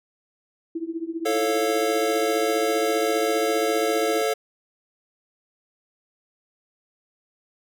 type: tone with tremolo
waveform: sine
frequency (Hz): 329.6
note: E4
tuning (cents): 0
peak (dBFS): -23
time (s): 0.75-4.22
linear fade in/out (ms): 5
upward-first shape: triangle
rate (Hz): 15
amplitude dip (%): 95
type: chord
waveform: square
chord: A augmented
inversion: none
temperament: equal with one note detuned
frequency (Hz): 440 / 548.9 / 698.5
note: A4 / C#5 / E#5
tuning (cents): 0 / -17 / 0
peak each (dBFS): -24 / -28 / -28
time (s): 1.25-4.34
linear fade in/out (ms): 10
effects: none

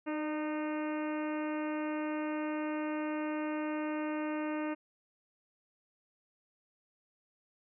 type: harmonic tone with a mistuned harmonic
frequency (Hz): 306.4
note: D#4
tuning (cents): -27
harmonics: 1 / 2 / 3 / 4 / 5 / 6 / 7 / 8 / 9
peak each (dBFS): -34 / -40 / -44 / -46 / -48 / -50 / -51 / -52 / -53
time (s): 0.06-4.75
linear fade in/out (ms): 20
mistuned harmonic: 2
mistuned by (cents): -29
effects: none

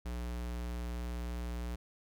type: tone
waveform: square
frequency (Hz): 59.8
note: A#1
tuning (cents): +45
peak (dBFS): -37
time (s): 0.05-1.76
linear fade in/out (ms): 10
effects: none

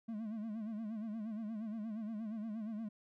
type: tone with vibrato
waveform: triangle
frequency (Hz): 218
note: A3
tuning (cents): -16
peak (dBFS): -37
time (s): 0.08-2.89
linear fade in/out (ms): 10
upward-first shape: sine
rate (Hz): 8.5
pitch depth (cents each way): 96
effects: none

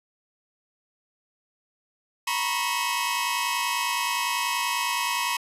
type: tone cluster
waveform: sawtooth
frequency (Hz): 937 / 987 / 1098 / 2571 / 3107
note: A#5 / B5 / C#6 / E7 / G7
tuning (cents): +9 / -1 / -17 / -44 / -16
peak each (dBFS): -27 / -26 / -27 / -27 / -33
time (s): 2.27-5.37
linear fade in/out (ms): 5
effects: resampled to 32000 Hz

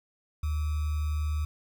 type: tone with sample-and-hold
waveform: sine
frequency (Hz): 75.9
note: D#2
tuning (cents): -42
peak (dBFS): -26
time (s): 0.43-1.45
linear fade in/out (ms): 5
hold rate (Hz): 1225
effects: none

